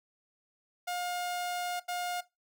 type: tone bursts at uneven times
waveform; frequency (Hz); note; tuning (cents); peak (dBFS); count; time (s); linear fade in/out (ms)
sawtooth; 712; F5; +33; -29; 2; 0.87-1.8 / 1.88-2.21; 10
effects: noise-tail reverb RT60 0.2 s tail -18 dB re dry